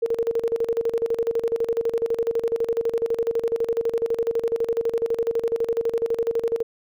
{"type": "tone with tremolo", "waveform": "sine", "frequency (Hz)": 461, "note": "A#4", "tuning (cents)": -19, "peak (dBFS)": -18, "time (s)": [0.02, 6.63], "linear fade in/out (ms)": 10, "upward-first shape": "square", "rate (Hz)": 12, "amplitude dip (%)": 80, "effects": []}